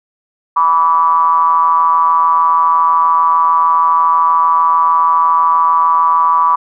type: ring-modulated tone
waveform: triangle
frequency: 83.2 Hz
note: E2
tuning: 17 cents sharp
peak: -3 dBFS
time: 0.56-6.56 s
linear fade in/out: 10 ms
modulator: 1070 Hz
effects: none